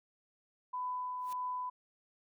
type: tone with tremolo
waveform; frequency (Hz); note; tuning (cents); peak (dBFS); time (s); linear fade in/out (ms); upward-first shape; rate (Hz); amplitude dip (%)
sine; 1000; B5; +21; -34; 0.73-1.7; 10; triangle; 1.7; 30
type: noise with exponential growth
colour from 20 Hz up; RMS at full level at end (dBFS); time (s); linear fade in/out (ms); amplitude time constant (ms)
white; -49; 1.17-1.33; 2; 33
effects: none